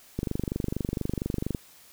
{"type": "click train", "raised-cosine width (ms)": 3, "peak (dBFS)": -15, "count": 34, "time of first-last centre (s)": [0.19, 1.548], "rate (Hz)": 24.3, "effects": ["white hiss -54 dBFS RMS until 1.92 s"]}